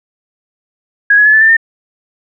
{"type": "tone with pitch steps", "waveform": "sine", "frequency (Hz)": [1654, 1684.9, 1716.3, 1748.3, 1780.9, 1814.1], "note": ["G#6", "G#6", "A6", "A6", "A6", "A#6"], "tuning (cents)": [-8, 25, -44, -12, 20, -48], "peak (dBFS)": -4, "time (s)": [1.1, 1.568], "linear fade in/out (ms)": 5, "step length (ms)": 78, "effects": []}